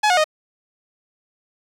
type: tone with pitch steps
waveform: sawtooth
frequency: 846 / 723.8 / 619.3 Hz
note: G#5 / F#5 / D#5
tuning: +32 / -38 / -8 cents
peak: -10 dBFS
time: 0.03-0.243 s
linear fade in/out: 10 ms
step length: 71 ms
effects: low-pass 7000 Hz 12 dB/octave + 8-bit